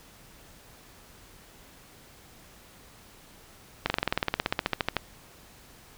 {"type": "slowing click train", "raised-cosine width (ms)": 0.3, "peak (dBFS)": -8, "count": 20, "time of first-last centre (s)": [3.86, 4.967], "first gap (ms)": 40, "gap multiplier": 1.04, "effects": ["pink hiss -53 dBFS RMS until 5.97 s"]}